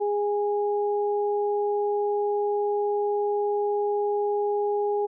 sine tone pair together, 411.8 / 823.6 Hz, G#4 / G#5, -15 / -15 cents, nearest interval octave, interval 1200 cents, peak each -23 / -29 dBFS, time 0-5.07 s, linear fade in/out 20 ms, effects none

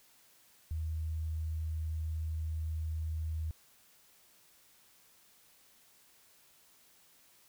sine tone, 79.3 Hz, D#2, 33 cents sharp, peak -33 dBFS, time 0.71-3.51 s, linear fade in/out 0 ms, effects white hiss -64 dBFS RMS until 7.48 s

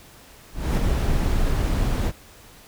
brown noise with ADSR envelope, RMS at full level -18 dBFS, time 0.53-2.12 s, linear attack 240 ms, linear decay 13 ms, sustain -3 dB, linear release 34 ms, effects pink hiss -48 dBFS RMS until 2.67 s

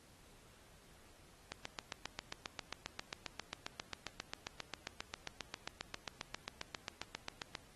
click train, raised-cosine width 0.2 ms, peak -23 dBFS, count 46, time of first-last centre 1.52-7.552 s, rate 7.46 Hz, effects pink hiss -64 dBFS RMS until 7.75 s + AAC 32 kbps

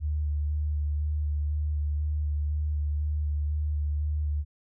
sine tone with vibrato, 74.6 Hz, D2, 28 cents sharp, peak -25 dBFS, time 0-4.45 s, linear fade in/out 50 ms, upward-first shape square, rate 2 Hz, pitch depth 15 cents each way, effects none

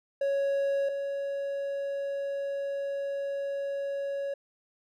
triangle tone pair in turn, 555 / 557.5 Hz, C#5 / C#5, +2 / +10 cents, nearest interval unison, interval 8 cents, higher second, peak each -23 / -28 dBFS, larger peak first, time 0.21-0.89 / 0.89-4.34 s, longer second, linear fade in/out 5 ms, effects none

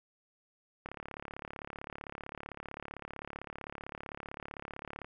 click train, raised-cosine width 0.5 ms, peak -26 dBFS, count 150, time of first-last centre 0.86-5.045 s, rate 35.6 Hz, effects none

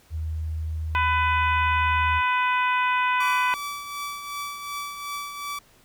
sine tone, 79.2 Hz, D#2, 31 cents sharp, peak -26 dBFS, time 0.1-2.22 s, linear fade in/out 50 ms
harmonic tone, 500 Hz, B4, 21 cents sharp, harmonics 2 / 3 / 4 / 5 / 6 / 7, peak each -22 / -27 / -30 / -28 / -38 / -42 dBFS, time 0.95-3.54 s, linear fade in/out 0 ms
sawtooth tone with tremolo, 1154 Hz, D6, 31 cents flat, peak -25 dBFS, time 3.2-5.59 s, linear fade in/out 5 ms, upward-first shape triangle, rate 2.7 Hz, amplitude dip 55%
effects pink hiss -57 dBFS RMS until 5.84 s

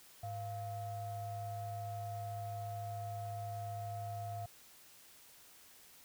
triangle ring-modulated tone, 296.1 Hz, D4, 14 cents sharp, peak -34 dBFS, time 0.23-4.46 s, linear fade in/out 5 ms, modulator 401 Hz, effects tanh soft clip ceiling -31 dBFS + white hiss -60 dBFS RMS until 6.04 s

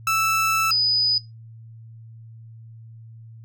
30% pulse / sine tone pair in turn, 1318.5 / 4978 Hz, E6 / D#8, 0 / 0 cents, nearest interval octave + major seventh, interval 2300 cents, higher second, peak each -16 / -16 dBFS, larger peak neither, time 0.07-0.71 / 0.71-1.18 s, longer first, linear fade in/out 2 ms, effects noise-tail reverb RT60 0.2 s tail -20 dB re dry + added 113 Hz sine -40 dBFS peak until 3.44 s

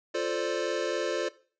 square chord, D minor seventh, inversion first, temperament equal, 349.2 / 440 / 523.3 / 587.3 Hz, F4 / A4 / C5 / D5, 0 / 0 / 0 / 0 cents, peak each -34 dBFS, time 0.14-1.29 s, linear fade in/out 10 ms, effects noise-tail reverb RT60 0.4 s tail -18 dB re dry + resampled to 16000 Hz

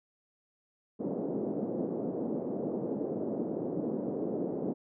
pink band-pass noise, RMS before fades -34 dBFS, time 0.99-4.74 s, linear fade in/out 20 ms, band 200 to 530 Hz, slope 24 dB/octave, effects none

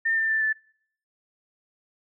sine tone with pitch steps, 1808 / 1789.3 / 1770.8 / 1752.5 Hz, A6 / A6 / A6 / A6, +47 / +29 / +11 / -7 cents, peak -21 dBFS, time 0.05-0.53 s, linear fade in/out 10 ms, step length 120 ms, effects noise-tail reverb RT60 0.6 s tail -23 dB re dry

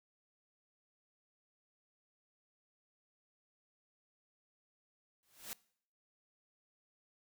white noise with exponential growth, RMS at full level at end -41 dBFS, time 5.23-5.53 s, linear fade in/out 0 ms, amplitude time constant 64 ms, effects noise-tail reverb RT60 0.6 s tail -22 dB re dry

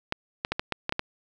clicks, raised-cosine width 0.3 ms, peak -10 dBFS, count 8, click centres 0.124 / 0.449 / 0.52 / 0.595 / 0.723 / 0.894 / 0.924 / 0.994 s, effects none

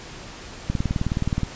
click train, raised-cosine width 5 ms, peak -10 dBFS, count 15, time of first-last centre 0.7-1.433 s, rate 19.1 Hz, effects pink hiss -39 dBFS RMS until 1.55 s + resampled to 16000 Hz

